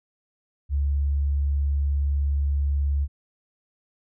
sine tone with vibrato, 70.8 Hz, C#2, 37 cents sharp, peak -20 dBFS, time 0.69-3.08 s, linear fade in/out 50 ms, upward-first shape sine, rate 19 Hz, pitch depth 8 cents each way, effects none

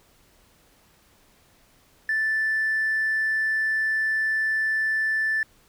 triangle tone, 1760 Hz, A6, in tune, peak -18 dBFS, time 2.09-5.43 s, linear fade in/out 2 ms, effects tanh soft clip ceiling -18 dBFS + pink hiss -59 dBFS RMS until 5.68 s

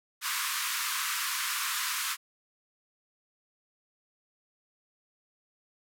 pink band-pass noise, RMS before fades -32 dBFS, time 0.21-2.17 s, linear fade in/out 50 ms, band 1000 to 16000 Hz, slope 96 dB/octave, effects none

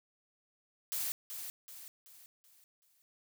blue noise with echo, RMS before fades -36 dBFS, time 0.92-1.12 s, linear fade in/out 0 ms, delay 380 ms, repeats 5, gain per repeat -7 dB, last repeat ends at 3.02 s, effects none

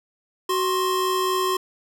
square tone pair together, 373.3 / 1055.9 Hz, F#4 / C6, +15 / +15 cents, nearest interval octave + tritone, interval 1800 cents, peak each -24 dBFS, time 0.49-1.57 s, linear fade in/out 5 ms, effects none

